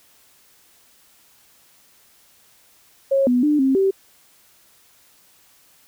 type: tone with pitch steps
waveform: sine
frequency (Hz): 545 / 247 / 297.9 / 266.9 / 387.2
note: C#5 / B3 / D4 / C4 / G4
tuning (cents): -29 / 0 / +25 / +35 / -21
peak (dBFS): -14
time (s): 3.11-3.91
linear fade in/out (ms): 10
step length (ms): 160
effects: white hiss -55 dBFS RMS until 5.87 s